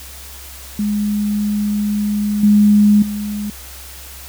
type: tone with level steps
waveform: sine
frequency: 207.7 Hz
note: G#3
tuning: in tune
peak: -15 / -7 / -20 dBFS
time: 0.79-3.5 s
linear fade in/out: 2 ms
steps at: 2.43 / 3.02 s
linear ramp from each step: 5 ms
effects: added 66 Hz sine -37 dBFS peak until 4.28 s + white hiss -36 dBFS RMS until 4.28 s